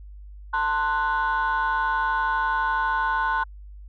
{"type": "chord", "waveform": "sine", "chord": "F# diminished", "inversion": "first", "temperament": "equal with one note detuned", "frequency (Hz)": [894.3, 1046.5, 1480], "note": ["A5", "C6", "F#6"], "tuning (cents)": [28, 0, 0], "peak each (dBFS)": -24, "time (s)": [0.53, 3.44], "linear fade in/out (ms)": 10, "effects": ["tanh soft clip ceiling -16 dBFS", "added 50 Hz sine -39 dBFS peak until 3.88 s"]}